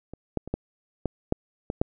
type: clicks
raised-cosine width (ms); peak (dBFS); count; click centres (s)
2; -25 / -12 / -24 / -13 / -12 / -8 / -15 / -8; 8; 0.136 / 0.373 / 0.476 / 0.54 / 1.057 / 1.324 / 1.701 / 1.815
effects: none